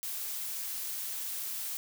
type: noise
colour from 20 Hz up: blue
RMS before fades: -37 dBFS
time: 0.03-1.77 s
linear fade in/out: 0 ms
effects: none